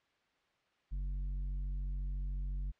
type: tone with tanh clipping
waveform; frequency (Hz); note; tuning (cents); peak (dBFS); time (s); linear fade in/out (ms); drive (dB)
sine; 47; F#1; +28; -36; 0.91-2.72; 20; 7
effects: white hiss -74 dBFS RMS until 2.79 s + low-pass 3000 Hz 12 dB/octave